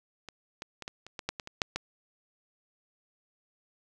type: clicks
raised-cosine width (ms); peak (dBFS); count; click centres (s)
0.2; -25 / -21 / -23 / -20 / -28 / -20 / -13 / -19 / -24 / -8 / -14; 11; 0.287 / 0.621 / 0.823 / 0.879 / 1.066 / 1.192 / 1.29 / 1.398 / 1.474 / 1.618 / 1.76
effects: none